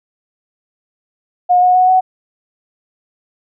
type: tone with pitch steps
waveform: sine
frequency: 719 / 727.8 / 736.7 / 745.6 Hz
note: F#5 / F#5 / F#5 / F#5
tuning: -50 / -29 / -8 / +13 cents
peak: -7 dBFS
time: 1.49-2.01 s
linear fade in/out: 20 ms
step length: 130 ms
effects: none